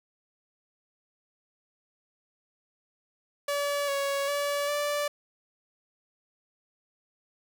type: tone with pitch steps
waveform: sawtooth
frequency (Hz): 573 / 558 / 574 / 584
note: D5 / C#5 / D5 / D5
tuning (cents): -43 / +11 / -40 / -10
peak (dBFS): -23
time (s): 3.48-5.08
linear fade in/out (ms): 5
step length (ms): 400
effects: none